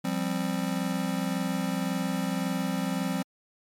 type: chord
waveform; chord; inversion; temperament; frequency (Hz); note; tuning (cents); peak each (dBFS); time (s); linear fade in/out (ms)
square; F suspended second; none; just; 174.61 / 196.44 / 261.9; F3 / G3 / C4; 0 / +4 / +2; -32; 0.04-3.23; 10
effects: MP3 64 kbps